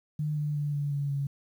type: tone with pitch steps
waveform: sine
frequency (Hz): 151 / 148.75 / 146.53 / 144.35 / 142.2 / 140.08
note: D3 / D3 / D3 / D3 / C#3 / C#3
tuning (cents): +48 / +22 / -4 / -30 / +45 / +18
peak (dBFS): -27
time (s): 0.19-1.27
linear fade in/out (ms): 5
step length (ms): 180
effects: 10-bit